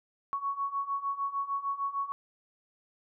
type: beating tone pair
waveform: sine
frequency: 1108.7 / 1115.3 Hz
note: C#6 / C#6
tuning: 0 / +10 cents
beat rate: 6.6 Hz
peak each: -35 / -32 dBFS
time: 0.33-2.12 s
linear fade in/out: 0 ms
effects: none